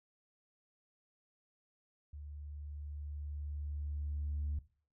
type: tone with level ramp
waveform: sine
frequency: 73.42 Hz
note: D2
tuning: in tune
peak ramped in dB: -45 to -32 dBFS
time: 2.13-4.59 s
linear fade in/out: 5 ms
effects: noise-tail reverb RT60 0.4 s tail -18 dB re dry + tanh soft clip ceiling -31 dBFS